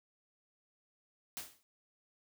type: noise with exponential decay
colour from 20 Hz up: white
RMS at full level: -39 dBFS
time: 1.37-1.63 s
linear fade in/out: 0 ms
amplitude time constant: 56 ms
effects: none